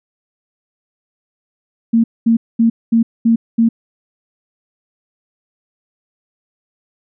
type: tone bursts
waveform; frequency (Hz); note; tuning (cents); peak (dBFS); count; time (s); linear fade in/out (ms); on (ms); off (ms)
sine; 228.9; A#3; -31; -8; 6; 1.93-3.69; 10; 110; 220
effects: none